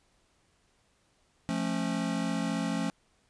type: chord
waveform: square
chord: F augmented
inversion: none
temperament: just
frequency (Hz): 174.61 / 218.3 / 272.8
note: F3 / A3 / C#4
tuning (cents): 0 / -13 / -28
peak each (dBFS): -34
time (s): 1.49-2.9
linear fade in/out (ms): 0
effects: pink hiss -69 dBFS RMS until 3.29 s + resampled to 22050 Hz